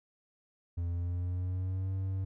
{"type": "tone with pitch glide", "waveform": "triangle", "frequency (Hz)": [86, 95.42], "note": ["F2", "G2"], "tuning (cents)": [-26, -46], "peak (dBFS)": -29, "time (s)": [0.77, 2.25], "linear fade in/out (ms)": 10, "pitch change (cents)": 180, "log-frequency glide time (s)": [0.89, 1.92], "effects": []}